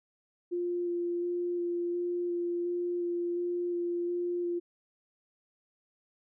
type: tone with vibrato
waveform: sine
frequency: 349.2 Hz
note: F4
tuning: in tune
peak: -29 dBFS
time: 0.51-4.6 s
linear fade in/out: 20 ms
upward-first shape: square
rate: 1.4 Hz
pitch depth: 9 cents each way
effects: none